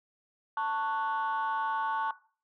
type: chord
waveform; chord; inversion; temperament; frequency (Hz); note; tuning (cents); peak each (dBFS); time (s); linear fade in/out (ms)
sine; F# minor; first; just; 888 / 1110 / 1480; A5 / C#6 / F#6; +16 / +2 / 0; -30 / -31 / -36; 0.57-2.11; 2
effects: noise-tail reverb RT60 0.4 s tail -17 dB re dry + tanh soft clip ceiling -23 dBFS